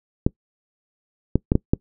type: clicks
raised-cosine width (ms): 3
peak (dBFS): -3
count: 5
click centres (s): 0.265 / 1.356 / 1.519 / 1.554 / 1.735
effects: noise-tail reverb RT60 0.1 s tail -24 dB re dry